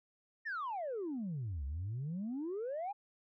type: exponential two-way sweep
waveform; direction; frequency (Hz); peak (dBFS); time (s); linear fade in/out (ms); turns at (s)
sine; down then up; 1875 to 65.41 to 843; -35; 0.45-2.93; 20; 1.65
effects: tanh soft clip ceiling -34 dBFS